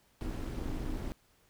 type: noise with amplitude modulation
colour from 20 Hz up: brown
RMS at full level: -33 dBFS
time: 0.21-1.12 s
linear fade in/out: 0 ms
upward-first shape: sine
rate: 284 Hz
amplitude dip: 80%
effects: pink hiss -68 dBFS RMS until 1.49 s